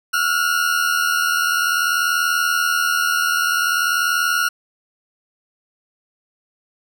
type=tone pair together; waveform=40% pulse; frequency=1353.5 / 1434 Hz; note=E6 / F6; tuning=+45 / +45 cents; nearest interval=minor second; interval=100 cents; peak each=-21 / -17 dBFS; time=0.13-4.49 s; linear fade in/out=10 ms; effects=none